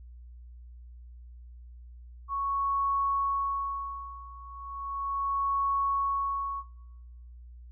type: tone with tremolo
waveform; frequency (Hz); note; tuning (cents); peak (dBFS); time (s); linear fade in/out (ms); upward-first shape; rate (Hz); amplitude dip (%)
sine; 1108.7; C#6; 0; -24; 2.28-6.64; 50; sine; 0.36; 90
effects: noise-tail reverb RT60 0.9 s tail -18 dB re dry + added 60 Hz sine -45 dBFS peak until 7.71 s